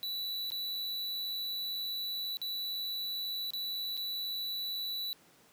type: tone with dropouts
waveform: square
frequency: 3951 Hz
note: B7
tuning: in tune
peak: -35 dBFS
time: 0.03-5.13 s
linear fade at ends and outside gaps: 0 ms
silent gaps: 0.503-0.519 / 2.37-2.416 / 3.505-3.535 / 3.969-3.975 s
effects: pink hiss -62 dBFS RMS until 5.52 s + high-pass 150 Hz 12 dB/octave